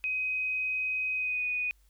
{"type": "tone with pitch glide", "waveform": "sine", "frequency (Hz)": [2519, 2480], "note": ["D#7", "D#7"], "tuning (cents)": [21, -6], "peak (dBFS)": -28, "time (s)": [0.04, 1.71], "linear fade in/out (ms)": 0, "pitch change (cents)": -27, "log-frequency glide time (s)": [1.15, 1.46], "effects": ["added 50 Hz sine -60 dBFS peak until 1.89 s", "white hiss -71 dBFS RMS until 1.89 s"]}